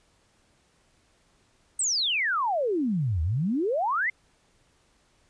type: exponential two-way sweep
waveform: sine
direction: down then up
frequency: 8600 to 75.5 to 2155 Hz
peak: -23 dBFS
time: 1.79-4.1 s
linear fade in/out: 5 ms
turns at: 3.22 s
effects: pink hiss -65 dBFS RMS until 5.29 s + resampled to 22050 Hz